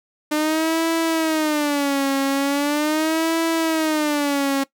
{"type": "tone with vibrato", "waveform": "sawtooth", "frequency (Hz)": 299.8, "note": "D4", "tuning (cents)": 36, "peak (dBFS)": -14, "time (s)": [0.31, 4.64], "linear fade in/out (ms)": 10, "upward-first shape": "sine", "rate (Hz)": 0.4, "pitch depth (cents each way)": 160, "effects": ["noise-tail reverb RT60 0.1 s tail -19 dB re dry"]}